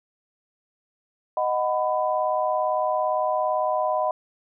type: chord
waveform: sine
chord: B major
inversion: first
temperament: equal with one note detuned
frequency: 622.3 / 740 / 999.2 Hz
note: D#5 / F#5 / B5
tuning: 0 / 0 / +20 cents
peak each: -24 / -26 / -26 dBFS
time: 1.37-4.11 s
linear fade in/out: 2 ms
effects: none